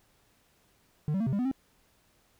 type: tone with pitch steps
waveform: triangle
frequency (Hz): 150.6 / 192.2 / 227.4 / 132 / 200.6 / 249.7 / 266.8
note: D3 / G3 / A#3 / C3 / G3 / B3 / C4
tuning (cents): +44 / -34 / -43 / +16 / +40 / +19 / +34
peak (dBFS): -24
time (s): 1.08-1.514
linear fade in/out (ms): 0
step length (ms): 62
effects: pink hiss -67 dBFS RMS until 2.39 s